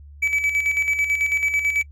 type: tone with tremolo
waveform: triangle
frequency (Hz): 2294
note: D7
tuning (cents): -41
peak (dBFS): -15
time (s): 0.22-1.83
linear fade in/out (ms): 10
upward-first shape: square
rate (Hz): 9.1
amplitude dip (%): 55
effects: noise-tail reverb RT60 0.1 s tail -26 dB re dry + added 72 Hz sine -40 dBFS peak until 1.91 s